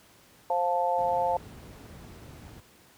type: harmonic tone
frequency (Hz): 175.7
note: F3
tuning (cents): +11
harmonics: 3 / 4 / 5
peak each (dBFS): -29 / -28 / -27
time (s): 0.5-1.37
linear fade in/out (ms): 2
type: noise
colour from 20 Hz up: brown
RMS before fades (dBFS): -42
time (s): 0.98-2.6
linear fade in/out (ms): 2
effects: pink hiss -57 dBFS RMS until 2.97 s + high-pass 80 Hz 12 dB/octave